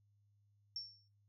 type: tone with exponential decay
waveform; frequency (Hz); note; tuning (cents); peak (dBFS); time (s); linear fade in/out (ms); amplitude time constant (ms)
sine; 5450; F8; -43; -38; 0.76-1.08; 1; 69
effects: noise-tail reverb RT60 0.3 s tail -17 dB re dry + added 102 Hz sine -70 dBFS peak until 1.28 s